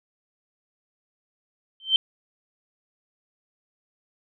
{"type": "tone with exponential growth", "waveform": "sine", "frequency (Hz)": 3112, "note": "G7", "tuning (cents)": -13, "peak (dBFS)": -11, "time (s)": [1.8, 1.96], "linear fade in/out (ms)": 1, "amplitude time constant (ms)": 33, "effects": []}